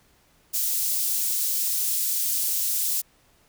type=high-pass noise; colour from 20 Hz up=white; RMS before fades=-25 dBFS; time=0.53-3.02 s; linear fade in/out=20 ms; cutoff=5900 Hz; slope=12 dB/octave; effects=pink hiss -61 dBFS RMS until 3.48 s